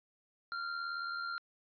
square tone with amplitude modulation, 1387 Hz, F6, 12 cents flat, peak -35 dBFS, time 0.52-1.38 s, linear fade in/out 0 ms, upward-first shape sine, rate 78.5 Hz, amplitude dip 50%, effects resampled to 11025 Hz

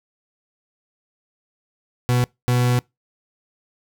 40% pulse tone bursts at uneven times, 123.3 Hz, B2, 2 cents flat, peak -15 dBFS, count 2, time 2.09-2.24 / 2.48-2.79 s, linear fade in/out 0 ms, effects noise-tail reverb RT60 0.2 s tail -25 dB re dry

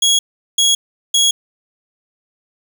25% pulse tone bursts, 3322 Hz, G#7, in tune, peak -7 dBFS, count 3, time 0.02-1.31 s, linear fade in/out 5 ms, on 170 ms, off 390 ms, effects none

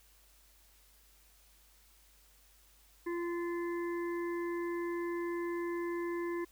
harmonic tone with a mistuned harmonic, 344.1 Hz, F4, 26 cents flat, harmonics 1 / 3 / 5 / 6, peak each -34 / -44 / -48 / -50 dBFS, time 3.06-6.45 s, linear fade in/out 10 ms, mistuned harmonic 5, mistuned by +22 cents, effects added 50 Hz sine -65 dBFS peak until 6.51 s + white hiss -65 dBFS RMS until 6.51 s

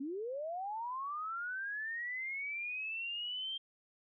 sine linear sweep, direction up, 257.7 to 3181 Hz, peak -37 dBFS, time 0-3.58 s, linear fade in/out 10 ms, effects none

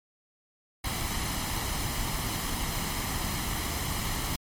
pink noise with comb filter, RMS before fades -31 dBFS, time 0.84-4.36 s, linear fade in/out 5 ms, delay 0.98 ms, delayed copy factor +0.5, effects MP3 64 kbps

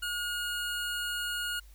25% pulse tone, 1436 Hz, F6, 48 cents sharp, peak -28 dBFS, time 0.02-1.6 s, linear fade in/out 10 ms, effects added 50 Hz sine -50 dBFS peak until 1.74 s + white hiss -63 dBFS RMS until 1.74 s

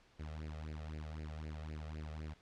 sawtooth tone with flanger, 77.2 Hz, D#2, 13 cents flat, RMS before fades -45 dBFS, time 0.19-2.34 s, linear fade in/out 10 ms, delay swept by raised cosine 0.42 to 1.62 ms, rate 3.9 Hz, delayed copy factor +0.95, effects pink hiss -67 dBFS RMS until 2.41 s + low-pass 5000 Hz 12 dB/octave

